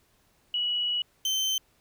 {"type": "tone pair in turn", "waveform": ["sine", "30% pulse"], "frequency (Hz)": [2929, 3093], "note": ["F#7", "G7"], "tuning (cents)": [-18, -24], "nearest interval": "minor second", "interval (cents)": 94, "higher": "second", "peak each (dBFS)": [-25, -22], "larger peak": "second", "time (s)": [[0.54, 1.02], [1.25, 1.58]], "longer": "first", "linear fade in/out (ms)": 2, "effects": ["pink hiss -66 dBFS RMS until 1.8 s"]}